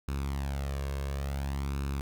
sawtooth tone with flanger, 69.2 Hz, C#2, 2 cents flat, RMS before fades -33 dBFS, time 0.08-2.01 s, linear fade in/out 0 ms, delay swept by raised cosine 0.76 to 1.86 ms, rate 0.57 Hz, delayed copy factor +0.6, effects none

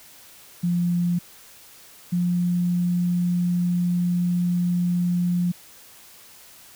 sine tone pair in turn, 174.61 / 176.43 Hz, F3 / F3, 0 / +18 cents, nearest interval unison, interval 18 cents, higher second, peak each -19 dBFS, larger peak neither, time 0.63-1.19 / 2.12-5.52 s, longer second, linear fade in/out 10 ms, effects white hiss -48 dBFS RMS until 6.75 s

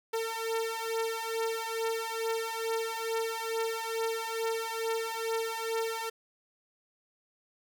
sawtooth beating tone pair, 450.7 / 453 Hz, A4 / A#4, +42 / -50 cents, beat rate 2.3 Hz, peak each -30 dBFS, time 0.13-6.1 s, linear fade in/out 10 ms, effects none

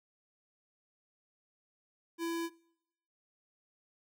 square tone, 334.3 Hz, E4, 24 cents sharp, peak -34 dBFS, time 2.18-2.5 s, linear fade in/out 50 ms, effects noise-tail reverb RT60 0.8 s tail -24 dB re dry

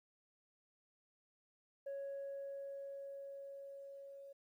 sine tone with level ramp, 554.4 Hz, C#5, in tune, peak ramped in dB -39 to -51 dBFS, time 1.86-4.33 s, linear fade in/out 10 ms, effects tanh soft clip ceiling -40 dBFS + 13-bit

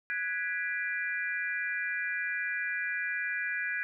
sine chord, G# half-diminished seventh, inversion third, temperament equal with one note detuned, 1480 / 1661.2 / 1975.5 / 2385 Hz, F#6 / G#6 / B6 / D7, 0 / 0 / 0 / +26 cents, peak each -38 / -33 / -37 / -38 dBFS, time 0.1-3.83 s, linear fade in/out 0 ms, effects none

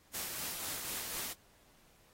white noise with tremolo, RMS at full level -39 dBFS, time 0.13-1.34 s, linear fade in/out 20 ms, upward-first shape sine, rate 4 Hz, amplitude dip 30%, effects pink hiss -66 dBFS RMS until 2.13 s + AAC 48 kbps

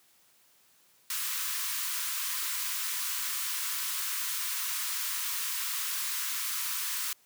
white high-pass noise, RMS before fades -33 dBFS, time 1.1-7.13 s, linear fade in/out 2 ms, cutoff 960 Hz, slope 96 dB/octave, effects white hiss -64 dBFS RMS until 7.25 s + high-pass 100 Hz 12 dB/octave

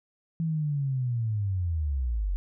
sine linear sweep, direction down, 165.8 to 43.21 Hz, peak -25 dBFS, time 0.4-2.36 s, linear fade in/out 0 ms, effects none

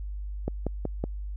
click train, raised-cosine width 2 ms, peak -15 dBFS, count 4, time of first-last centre 0.48-1.04 s, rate 5.36 Hz, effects added 50 Hz sine -32 dBFS peak until 1.36 s

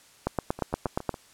two click trains, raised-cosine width 1 ms, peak -11 / -23 dBFS, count 8 / 5, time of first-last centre 0.27-1.093 / 0.59-1.142 s, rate 8.51 / 7.25 Hz, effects white hiss -56 dBFS RMS until 1.33 s + low-pass 10000 Hz 12 dB/octave

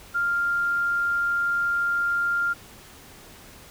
sine tone, 1396.9 Hz, F6, in tune, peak -21 dBFS, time 0.14-2.54 s, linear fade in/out 20 ms, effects pink hiss -47 dBFS RMS until 3.7 s

